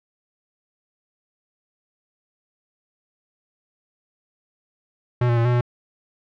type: tone with pitch steps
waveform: square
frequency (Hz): 122.5 / 118.8 / 116.5 / 122.4 / 121.5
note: B2 / A#2 / A#2 / B2 / B2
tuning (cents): -14 / +33 / -1 / -15 / -28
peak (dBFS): -17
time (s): 5.21-5.61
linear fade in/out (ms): 5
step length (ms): 80
effects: low-pass 2000 Hz 12 dB/octave